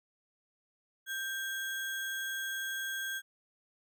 sine tone with sample-and-hold, 1578 Hz, G6, 11 cents sharp, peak -34 dBFS, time 1.06-3.22 s, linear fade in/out 50 ms, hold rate 4900 Hz, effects none

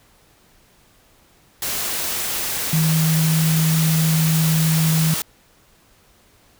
sine tone in noise, 159.7 Hz, D#3, 45 cents sharp, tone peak -15 dBFS, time 2.73-5.14 s, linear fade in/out 2 ms, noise white, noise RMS -24 dBFS, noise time 1.62-5.22 s, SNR +6 dB, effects pink hiss -55 dBFS RMS until 6.59 s

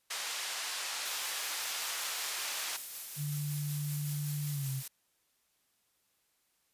white band-pass noise, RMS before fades -38 dBFS, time 0.1-2.77 s, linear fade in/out 10 ms, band 790 to 6800 Hz, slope 12 dB/octave
blue noise with tremolo, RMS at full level -40 dBFS, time 1.05-4.88 s, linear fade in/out 5 ms, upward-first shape sine, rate 5.3 Hz, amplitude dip 25%
sine tone with pitch glide, 146.83 to 133.87 Hz, D3 to C3, 0 to +40 cents, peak -33 dBFS, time 3.16-4.83 s, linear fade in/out 50 ms, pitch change -160 cents, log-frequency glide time 4.51-4.7 s
effects white hiss -75 dBFS RMS until 6.73 s + resampled to 32000 Hz

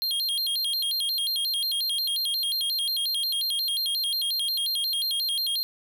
square tone with vibrato, 3688 Hz, A#7, 19 cents flat, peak -25 dBFS, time 0.02-5.63 s, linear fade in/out 0 ms, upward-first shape square, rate 5.6 Hz, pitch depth 220 cents each way, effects none

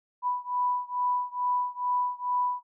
sine beating tone pair, 987.8 / 990.1 Hz, B5 / B5, 0 / +4 cents, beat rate 2.3 Hz, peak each -28 / -29 dBFS, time 0.22-2.63 s, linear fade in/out 50 ms, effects none

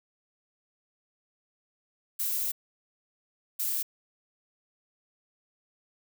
violet noise bursts at uneven times, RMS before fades -30 dBFS, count 2, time 2.19-2.52 / 3.59-3.83 s, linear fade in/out 10 ms, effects none

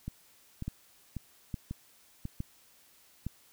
two click trains, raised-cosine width 5 ms, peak -22 / -24 dBFS, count 4 / 5, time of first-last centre 0.68-3.266 / 0.08-2.254 s, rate 1.16 / 1.84 Hz, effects white hiss -62 dBFS RMS until 3.52 s

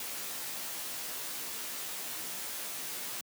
white noise with comb filter, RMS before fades -39 dBFS, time 0-3.21 s, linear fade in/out 2 ms, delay 16 ms, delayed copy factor +0.85, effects high-pass 150 Hz 12 dB/octave

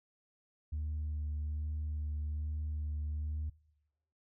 sine tone with vibrato, 75.7 Hz, D#2, 47 cents flat, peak -32 dBFS, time 0.72-3.5 s, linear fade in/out 10 ms, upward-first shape sine, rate 1.2 Hz, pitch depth 16 cents each way, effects noise-tail reverb RT60 1.0 s tail -25 dB re dry + tanh soft clip ceiling -32 dBFS

